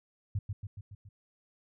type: tone with echo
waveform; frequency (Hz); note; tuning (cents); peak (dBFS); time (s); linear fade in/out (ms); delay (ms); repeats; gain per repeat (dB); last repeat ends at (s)
sine; 100.6; G2; +45; -28; 0.35-0.39; 5; 140; 5; -4; 1.09
effects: none